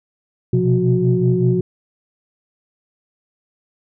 sine tone cluster, 123.9 / 129.2 / 177.3 / 366.4 Hz, B2 / C3 / F3 / F#4, +6 / -21 / +26 / -17 cents, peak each -18 dBFS, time 0.53-1.61 s, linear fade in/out 5 ms, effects tanh soft clip ceiling -3 dBFS

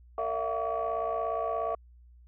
sine tone cluster, 455.4 / 584 / 664 / 721 / 1137 Hz, A#4 / D5 / E5 / F#5 / C#6, -40 / -10 / +12 / -45 / +44 cents, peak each -35 / -37 / -31 / -35 / -34 dBFS, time 0.18-1.75 s, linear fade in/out 2 ms, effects tanh soft clip ceiling -21 dBFS + added 60 Hz sine -52 dBFS peak until 2.27 s

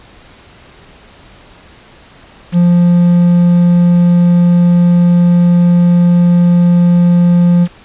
triangle tone with quantisation, 174.61 Hz, F3, in tune, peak -3 dBFS, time 2.52-7.68 s, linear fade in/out 50 ms, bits 5, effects pink hiss -40 dBFS RMS until 7.84 s + resampled to 8000 Hz

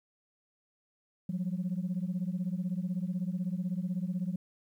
sine beating tone pair, 174.6 / 190.6 Hz, F3 / G3, 0 / -48 cents, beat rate 16 Hz, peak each -32 / -33 dBFS, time 1.29-4.36 s, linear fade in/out 5 ms, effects tanh soft clip ceiling -26 dBFS + 11-bit

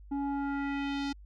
square tone with low-pass filter sweep, 280 Hz, C#4, 18 cents sharp, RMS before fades -33 dBFS, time 0.11-1.13 s, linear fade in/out 10 ms, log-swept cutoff 620 to 5100 Hz, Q 1.9, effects added 50 Hz sine -48 dBFS peak until 1.25 s

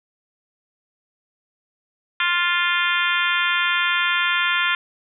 harmonic tone with a mistuned harmonic, 350 Hz, F4, 4 cents sharp, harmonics 3 / 4 / 5 / 6 / 7 / 8 / 9 / 10, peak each -26 / -23 / -24 / -27 / -26 / -30 / -28 / -29 dBFS, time 2.2-4.75 s, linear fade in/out 2 ms, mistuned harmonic 8, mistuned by -26 cents, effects none

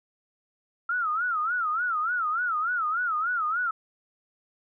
sine tone with vibrato, 1344 Hz, E6, 33 cents sharp, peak -24 dBFS, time 0.89-3.71 s, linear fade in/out 5 ms, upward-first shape sine, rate 3.4 Hz, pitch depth 170 cents each way, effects none

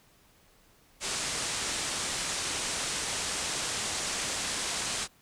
white low-pass noise, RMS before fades -33 dBFS, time 1-5.08 s, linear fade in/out 50 ms, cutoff 9100 Hz, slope 48 dB/octave, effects pink hiss -62 dBFS RMS until 5.21 s

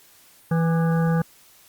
harmonic tone with a mistuned harmonic, 164.81 Hz, E3, in tune, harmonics 1 / 3 / 5 / 7 / 9 / 10, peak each -18 / -28 / -32 / -35 / -37 / -38 dBFS, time 0.51-1.22 s, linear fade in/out 5 ms, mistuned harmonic 7, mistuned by +58 cents, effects white hiss -53 dBFS RMS until 1.68 s + Opus 48 kbps

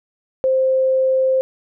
sine tone, 524 Hz, C5, 2 cents sharp, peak -13 dBFS, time 0.44-1.41 s, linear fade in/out 0 ms, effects none

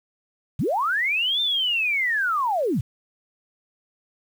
sine linear two-way sweep, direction up then down, 88.4 to 3617 to 88.4 Hz, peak -20 dBFS, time 0.59-2.81 s, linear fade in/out 5 ms, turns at 1.41 s, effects 8-bit

